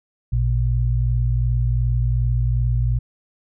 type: tone pair together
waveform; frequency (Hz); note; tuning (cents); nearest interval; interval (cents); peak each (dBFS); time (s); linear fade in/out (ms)
sine; 56.92 / 119.6; A#1 / A#2; -41 / +45; octave + minor second; 1286; -19 / -19; 0.32-2.99; 10
effects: none